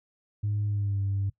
sine tone with pitch glide, 103.83 to 98.74 Hz, G#2 to G2, 0 to +13 cents, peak -24 dBFS, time 0.43-1.3 s, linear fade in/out 10 ms, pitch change -87 cents, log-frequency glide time 0.66-1.01 s, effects noise-tail reverb RT60 0.1 s tail -20 dB re dry + tanh soft clip ceiling -22 dBFS

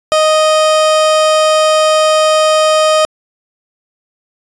30% pulse tone, 622.3 Hz, D#5, in tune, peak -5 dBFS, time 0.12-3.05 s, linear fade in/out 0 ms, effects resampled to 22050 Hz

